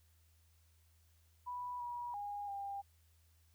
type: tone with pitch steps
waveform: sine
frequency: 985 / 965 / 817 / 798 Hz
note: B5 / B5 / G#5 / G5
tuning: -5 / -40 / -29 / +31 cents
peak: -40 dBFS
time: 1.46-2.82 s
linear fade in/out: 20 ms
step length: 340 ms
effects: added 81 Hz sine -67 dBFS peak until 3.54 s + white hiss -75 dBFS RMS until 3.54 s